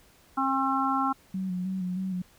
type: harmonic tone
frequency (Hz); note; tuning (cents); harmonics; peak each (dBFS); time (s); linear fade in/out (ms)
268.3; C4; +44; 1 / 3 / 4 / 5; -29 / -29 / -29 / -29; 0.37-1.13; 10
type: tone with vibrato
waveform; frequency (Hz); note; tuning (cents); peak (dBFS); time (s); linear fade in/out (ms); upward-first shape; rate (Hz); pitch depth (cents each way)
sine; 185; F#3; 0; -28; 1.34-2.22; 5; square; 3.2; 36
effects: pink hiss -59 dBFS RMS until 2.38 s